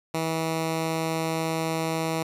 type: tone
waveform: 10% pulse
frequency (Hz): 161.8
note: E3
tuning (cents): -32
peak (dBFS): -17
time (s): 0.14-2.23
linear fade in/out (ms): 5
effects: resampled to 32000 Hz

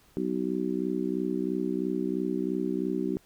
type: harmonic tone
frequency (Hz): 63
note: B1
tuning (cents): +35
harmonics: 3 / 4 / 5 / 6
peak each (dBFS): -33 / -33 / -31 / -32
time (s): 0.17-3.17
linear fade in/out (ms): 0
effects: pink hiss -61 dBFS RMS until 3.25 s

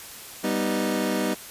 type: chord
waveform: 25% pulse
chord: G augmented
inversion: none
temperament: equal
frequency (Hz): 196 / 246.9 / 311.1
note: G3 / B3 / D#4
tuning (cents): 0 / 0 / 0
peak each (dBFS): -24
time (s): 0.43-1.35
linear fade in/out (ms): 20
effects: white hiss -41 dBFS RMS until 1.5 s + resampled to 32000 Hz

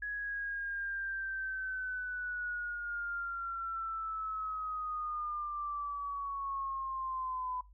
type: linear sweep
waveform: sine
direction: down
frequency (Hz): 1677 to 1001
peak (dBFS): -35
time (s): 0.02-7.61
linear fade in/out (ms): 5
effects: noise-tail reverb RT60 0.2 s tail -19 dB re dry + added 50 Hz sine -55 dBFS peak until 7.73 s

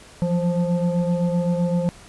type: tone with frequency modulation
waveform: sine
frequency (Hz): 172.1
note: F3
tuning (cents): -25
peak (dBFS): -18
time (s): 0.22-1.89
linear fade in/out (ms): 0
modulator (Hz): 352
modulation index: 0.96
effects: pink hiss -46 dBFS RMS until 2.08 s + resampled to 24000 Hz

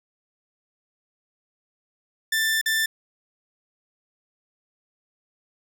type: tone with dropouts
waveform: sawtooth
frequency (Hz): 1774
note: A6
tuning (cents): +14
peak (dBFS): -17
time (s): 2.32-2.86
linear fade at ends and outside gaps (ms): 5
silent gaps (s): 2.614-2.659
effects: none

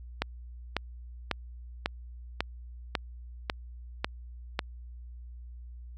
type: click train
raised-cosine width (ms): 0.3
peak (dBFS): -11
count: 9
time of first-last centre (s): 0.22-4.592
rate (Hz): 1.83
effects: added 60 Hz sine -42 dBFS peak until 5.97 s

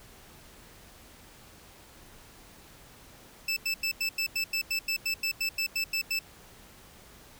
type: tone bursts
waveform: 25% pulse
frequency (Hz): 2637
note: E7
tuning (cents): 0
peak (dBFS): -23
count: 16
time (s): 3.48-6.191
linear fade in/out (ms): 5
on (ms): 86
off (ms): 89
effects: pink hiss -53 dBFS RMS until 7.39 s

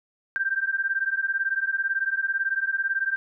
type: beating tone pair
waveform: sine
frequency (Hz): 1568 / 1586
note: G6 / G6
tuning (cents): 0 / +20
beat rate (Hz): 18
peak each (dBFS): -26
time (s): 0.36-3.16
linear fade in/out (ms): 0
effects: none

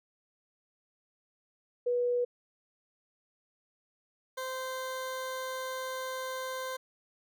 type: tone pair in turn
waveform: sine / 20% pulse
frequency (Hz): 487.6 / 518.7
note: B4 / C5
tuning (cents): -22 / -15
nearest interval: minor second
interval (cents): 107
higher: second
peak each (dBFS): -26 / -30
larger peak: first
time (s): 1.86-2.25 / 4.37-6.77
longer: second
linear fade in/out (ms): 10
effects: none

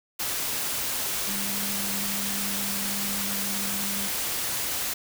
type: tone in noise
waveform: sine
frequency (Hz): 199.8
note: G3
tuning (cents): +33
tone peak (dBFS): -35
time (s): 1.27-4.08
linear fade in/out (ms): 10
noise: white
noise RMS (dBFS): -29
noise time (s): 0.19-4.94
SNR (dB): -9
effects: none

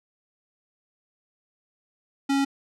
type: tone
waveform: square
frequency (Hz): 275.9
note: C#4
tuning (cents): -8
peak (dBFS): -21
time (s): 2.29-2.45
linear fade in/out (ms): 10
effects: low-pass 8000 Hz 12 dB/octave

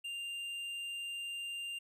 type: tone with tanh clipping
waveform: sine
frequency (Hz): 2792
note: F7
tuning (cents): -1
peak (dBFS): -40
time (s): 0.04-1.79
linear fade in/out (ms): 10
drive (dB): 8
effects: none

